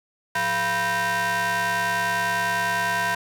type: ring-modulated tone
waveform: 30% pulse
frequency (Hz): 290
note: D4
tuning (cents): -22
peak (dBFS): -16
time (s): 0.35-3.15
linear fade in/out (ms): 5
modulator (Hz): 1270
effects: none